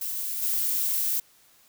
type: noise with level steps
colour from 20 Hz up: violet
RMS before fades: -31 / -26 dBFS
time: 0.01-1.2 s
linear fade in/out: 5 ms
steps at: 0.42 s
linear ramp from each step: 10 ms
effects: white hiss -59 dBFS RMS until 1.68 s